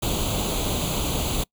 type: noise with comb filter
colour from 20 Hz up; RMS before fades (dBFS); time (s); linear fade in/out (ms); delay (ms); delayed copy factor
pink; -25; 0.02-1.44; 10; 0.28; +0.8
effects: noise-tail reverb RT60 0.1 s tail -25 dB re dry